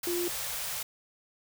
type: band-stop noise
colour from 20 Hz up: white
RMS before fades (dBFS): -35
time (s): 0.03-0.83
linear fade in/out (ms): 5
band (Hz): 180 to 440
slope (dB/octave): 96
type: tone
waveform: sine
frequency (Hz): 349.2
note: F4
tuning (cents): 0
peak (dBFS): -29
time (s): 0.07-0.28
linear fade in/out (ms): 2
effects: none